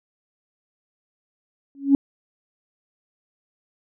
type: tone with exponential growth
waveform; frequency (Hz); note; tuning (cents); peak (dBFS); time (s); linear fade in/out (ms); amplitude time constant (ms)
sine; 277.7; C#4; +3; -7; 1.75-1.95; 1; 42
effects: tanh soft clip ceiling -4 dBFS